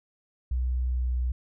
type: tone with pitch glide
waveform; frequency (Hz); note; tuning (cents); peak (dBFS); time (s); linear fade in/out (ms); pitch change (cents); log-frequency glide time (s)
sine; 62.5 to 61.89; B1 to B1; +21 to +4; -24; 0.51-1.32; 5; -17; 0.89-1.14
effects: none